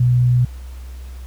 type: tone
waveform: sine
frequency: 123.47 Hz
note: B2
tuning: in tune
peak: -11 dBFS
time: 0-0.45 s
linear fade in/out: 5 ms
effects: added 63 Hz sine -30 dBFS peak until 1.26 s + pink hiss -48 dBFS RMS until 1.26 s